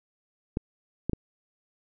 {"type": "clicks", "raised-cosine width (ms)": 3, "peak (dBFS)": -14, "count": 3, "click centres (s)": [0.571, 1.096, 1.133], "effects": []}